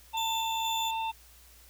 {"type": "harmonic tone", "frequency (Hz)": 896, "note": "A5", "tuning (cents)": 31, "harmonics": [1, 3, 4], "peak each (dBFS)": [-30, -40, -42], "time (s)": [0.13, 1.12], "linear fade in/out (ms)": 20}
{"type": "tone with tremolo", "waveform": "35% pulse", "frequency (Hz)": 3520, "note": "A7", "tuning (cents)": 0, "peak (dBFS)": -30, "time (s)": [0.17, 0.91], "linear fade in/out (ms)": 2, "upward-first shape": "square", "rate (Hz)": 2.1, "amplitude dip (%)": 30}
{"effects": ["added 60 Hz sine -57 dBFS peak until 1.69 s", "white hiss -57 dBFS RMS until 1.69 s"]}